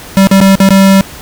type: tone with dropouts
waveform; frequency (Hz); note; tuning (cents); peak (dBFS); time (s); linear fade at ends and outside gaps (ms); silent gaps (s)
square; 194; G3; -18; -3; 0.17-1.01; 0; 0.271-0.313 / 0.404-0.413 / 0.554-0.602 / 0.689-0.706
effects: pink hiss -29 dBFS RMS until 1.21 s